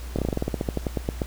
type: slowing click train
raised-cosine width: 2 ms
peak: -11 dBFS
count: 17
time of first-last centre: 0.16-1.218 s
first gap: 27 ms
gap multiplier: 1.11
effects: added 60 Hz sine -33 dBFS peak until 1.26 s + pink hiss -44 dBFS RMS until 1.26 s